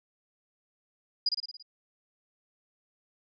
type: tone with echo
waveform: sine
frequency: 4900 Hz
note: D#8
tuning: 27 cents flat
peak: -22 dBFS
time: 1.26-1.29 s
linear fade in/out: 5 ms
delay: 56 ms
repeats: 6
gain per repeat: -4 dB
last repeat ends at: 1.626 s
effects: none